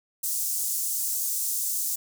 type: high-pass noise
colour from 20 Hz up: pink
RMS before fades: -28 dBFS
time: 0.23-1.96 s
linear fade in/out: 10 ms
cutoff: 6800 Hz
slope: 24 dB/octave
effects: none